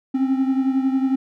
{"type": "beating tone pair", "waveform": "triangle", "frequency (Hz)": [263.5, 274.5], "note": ["C4", "C#4"], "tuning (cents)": [12, -17], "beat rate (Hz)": 11, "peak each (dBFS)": [-16, -22], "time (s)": [0.14, 1.16], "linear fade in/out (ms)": 10, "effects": []}